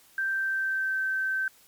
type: tone with pitch glide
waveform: sine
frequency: 1568 to 1547.3 Hz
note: G6 to G6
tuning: 0 to -23 cents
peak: -25 dBFS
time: 0.18-1.48 s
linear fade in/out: 2 ms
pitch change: -23 cents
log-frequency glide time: 0.31-0.99 s
effects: white hiss -58 dBFS RMS until 1.67 s + MP3 96 kbps